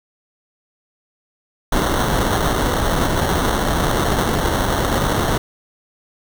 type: noise with sample-and-hold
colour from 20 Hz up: pink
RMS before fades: -18 dBFS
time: 1.72-5.38 s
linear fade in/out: 5 ms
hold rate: 2450 Hz
effects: none